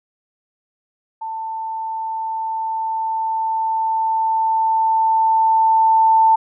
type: tone with level ramp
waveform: sine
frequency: 890 Hz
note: A5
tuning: 20 cents sharp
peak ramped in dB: -24 to -9 dBFS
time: 1.21-6.36 s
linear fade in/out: 10 ms
effects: none